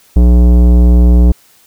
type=tone with tanh clipping; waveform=sine; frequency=60 Hz; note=B1; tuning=49 cents flat; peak=-5 dBFS; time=0.16-1.32 s; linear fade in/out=5 ms; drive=16 dB; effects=white hiss -47 dBFS RMS until 1.66 s